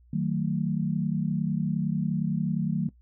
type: chord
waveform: sine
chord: D# diminished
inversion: none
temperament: just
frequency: 155.56 / 186.68 / 224 Hz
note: D#3 / F#3 / A3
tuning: 0 / +16 / +31 cents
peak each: -28 / -28 / -30 dBFS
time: 0.13-2.89 s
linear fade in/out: 5 ms
effects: noise-tail reverb RT60 0.1 s tail -19 dB re dry + added 60 Hz sine -54 dBFS peak until 3.01 s